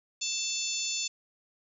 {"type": "harmonic tone", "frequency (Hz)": 883, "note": "A5", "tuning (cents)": 6, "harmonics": [3, 4, 5, 6, 7, 8], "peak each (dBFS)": [-38, -37, -37, -39, -37, -35], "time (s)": [0.21, 1.08], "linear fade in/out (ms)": 10, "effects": []}